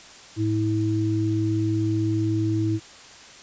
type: tone pair together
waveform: sine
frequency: 107.96 / 323.5 Hz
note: A2 / E4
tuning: -32 / -32 cents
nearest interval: octave + perfect fifth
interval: 1900 cents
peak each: -23 dBFS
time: 0.36-2.8 s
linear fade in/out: 50 ms
effects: white hiss -45 dBFS RMS until 3.42 s + resampled to 16000 Hz